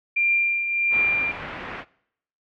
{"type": "tone with tremolo", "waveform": "sine", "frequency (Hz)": 2383, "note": "D7", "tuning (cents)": 25, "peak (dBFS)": -16, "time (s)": [0.16, 1.32], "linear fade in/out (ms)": 10, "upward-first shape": "triangle", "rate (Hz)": 1.5, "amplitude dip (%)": 55}
{"type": "low-pass noise", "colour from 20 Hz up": "white", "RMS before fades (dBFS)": -35, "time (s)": [0.9, 1.85], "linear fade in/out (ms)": 50, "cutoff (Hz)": 2300, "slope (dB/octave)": 24}
{"effects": ["noise-tail reverb RT60 0.7 s tail -22 dB re dry"]}